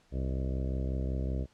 harmonic tone with a mistuned harmonic, 65.41 Hz, C2, in tune, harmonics 1 / 2 / 3 / 4 / 5 / 6 / 7 / 8 / 9 / 10, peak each -31 / -37 / -41 / -43 / -45 / -47 / -48 / -49 / -50 / -51 dBFS, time 0.11-1.47 s, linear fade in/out 50 ms, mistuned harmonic 10, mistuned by -56 cents, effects pink hiss -66 dBFS RMS until 1.53 s + low-pass 7000 Hz 12 dB/octave

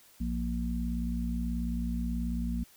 harmonic tone, 58.5 Hz, A#1, 7 cents sharp, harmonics 1 / 3 / 4, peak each -32 / -36 / -34 dBFS, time 0.2-2.64 s, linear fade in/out 10 ms, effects white hiss -59 dBFS RMS until 2.76 s

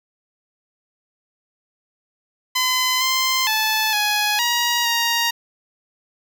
10% pulse tone with pitch steps, 1019 / 1042 / 870 / 837 / 952 / 937 Hz, C6 / C6 / A5 / G#5 / A#5 / A#5, -46 / -7 / -20 / +13 / +36 / +9 cents, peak -9 dBFS, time 2.55-5.31 s, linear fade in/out 10 ms, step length 460 ms, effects none

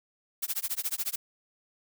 blue noise with tremolo, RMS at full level -29 dBFS, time 0.42-1.16 s, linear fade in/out 10 ms, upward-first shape sine, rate 14 Hz, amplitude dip 100%, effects none

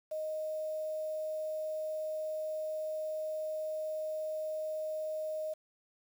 sine tone with quantisation, 622.3 Hz, D#5, in tune, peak -34 dBFS, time 0.11-5.54 s, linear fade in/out 10 ms, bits 9, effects none

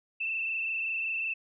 sine tone with frequency modulation, 2657 Hz, E7, 13 cents sharp, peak -29 dBFS, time 0.2-1.34 s, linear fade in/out 10 ms, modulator 25.3 Hz, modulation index 2.4, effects none

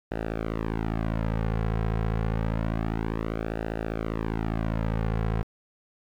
sawtooth tone with flanger, 55 Hz, A1, in tune, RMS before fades -28 dBFS, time 0.11-5.43 s, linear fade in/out 5 ms, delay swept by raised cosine 0.9 to 3.4 ms, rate 0.28 Hz, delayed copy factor -0.8, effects low-pass 2000 Hz 12 dB/octave + 9-bit

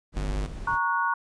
brown noise, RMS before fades -37 dBFS, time 0.12-0.79 s, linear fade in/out 50 ms
square tone, 49.93 Hz, G1, 33 cents sharp, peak -27 dBFS, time 0.16-0.47 s, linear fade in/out 10 ms
sine chord, F# major, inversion first, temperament equal with one note detuned, 932.3 / 1108.7 / 1462.1 Hz, A#5 / C#6 / F#6, 0 / 0 / -21 cents, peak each -27 dBFS, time 0.67-1.14 s, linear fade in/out 5 ms
effects resampled to 22050 Hz

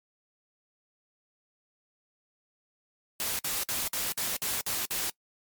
white noise bursts, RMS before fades -31 dBFS, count 8, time 3.2-5.098 s, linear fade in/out 0 ms, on 190 ms, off 54 ms, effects noise-tail reverb RT60 0.1 s tail -24 dB re dry + MP3 96 kbps

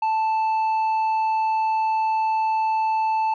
sine tone with tanh clipping, 880 Hz, A5, in tune, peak -20 dBFS, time 0.02-3.34 s, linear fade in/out 5 ms, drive 5 dB, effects none

